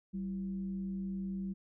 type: tone with frequency modulation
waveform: sine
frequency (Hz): 192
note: G3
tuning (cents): -36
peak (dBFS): -35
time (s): 0.13-1.54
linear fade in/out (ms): 20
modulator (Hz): 143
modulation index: 0.32
effects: none